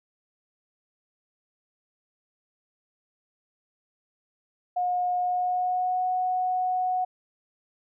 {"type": "tone with pitch glide", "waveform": "sine", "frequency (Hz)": [720, 736], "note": ["F#5", "F#5"], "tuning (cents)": [-47, -9], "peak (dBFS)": -23, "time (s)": [4.76, 7.05], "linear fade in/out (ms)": 10, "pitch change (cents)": 38, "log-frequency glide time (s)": [5.19, 6.05], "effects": []}